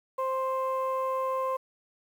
sine tone pair together, 524.5 / 1049 Hz, C5 / C6, +4 / +4 cents, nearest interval octave, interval 1200 cents, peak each -28 dBFS, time 0.18-1.57 s, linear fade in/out 10 ms, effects tanh soft clip ceiling -22 dBFS + 9-bit

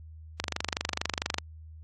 click train, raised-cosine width 0.2 ms, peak -11 dBFS, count 25, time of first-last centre 0.4-1.384 s, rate 24.4 Hz, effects added 79 Hz sine -44 dBFS peak until 1.83 s + AAC 32 kbps

